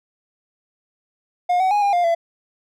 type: tone with pitch steps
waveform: triangle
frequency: 714 / 753 / 827 / 806 / 703 / 674 Hz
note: F5 / F#5 / G#5 / G5 / F5 / E5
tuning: +38 / +30 / -8 / +48 / +11 / +38 cents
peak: -13 dBFS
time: 1.49-2.15 s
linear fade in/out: 10 ms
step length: 110 ms
effects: none